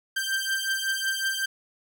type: beating tone pair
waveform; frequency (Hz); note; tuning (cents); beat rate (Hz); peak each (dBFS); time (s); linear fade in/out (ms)
sawtooth; 1568 / 1573.4; G6 / G6; 0 / +6; 5.4; -25 / -25; 0.16-1.46; 10
effects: none